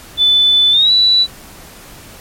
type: tone with pitch glide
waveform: sine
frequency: 3500 to 3951 Hz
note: A7 to B7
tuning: -10 to 0 cents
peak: -7 dBFS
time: 0.17-1.27 s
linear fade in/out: 50 ms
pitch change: +210 cents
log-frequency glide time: 0.71-0.91 s
effects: pink hiss -37 dBFS RMS until 2.2 s + MP3 64 kbps